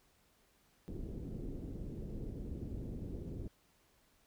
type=low-pass noise; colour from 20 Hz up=pink; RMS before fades=-43 dBFS; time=0.88-3.48 s; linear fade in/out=0 ms; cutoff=410 Hz; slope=24 dB/octave; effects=pink hiss -71 dBFS RMS until 4.26 s